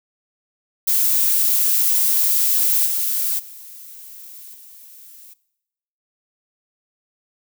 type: noise with level steps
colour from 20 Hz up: violet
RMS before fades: -17 / -21 / -39 / -43 dBFS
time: 0.87-5.34 s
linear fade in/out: 10 ms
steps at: 2.85 / 3.38 / 4.53 s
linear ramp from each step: 20 ms
effects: noise-tail reverb RT60 0.9 s tail -20 dB re dry